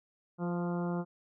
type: harmonic tone with a mistuned harmonic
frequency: 174.61 Hz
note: F3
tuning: in tune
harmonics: 1 / 2 / 3 / 4 / 5 / 6 / 7 / 8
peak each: -32 / -38 / -42 / -44 / -46 / -48 / -49 / -50 dBFS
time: 0.38-1.05 s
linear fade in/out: 50 ms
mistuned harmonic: 3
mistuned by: -18 cents
effects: none